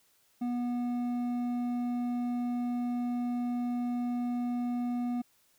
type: tone with hard clipping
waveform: triangle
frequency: 243.2 Hz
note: B3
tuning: 26 cents flat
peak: -31 dBFS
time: 0.41-5.22 s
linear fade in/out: 10 ms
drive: 10 dB
effects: white hiss -68 dBFS RMS until 5.58 s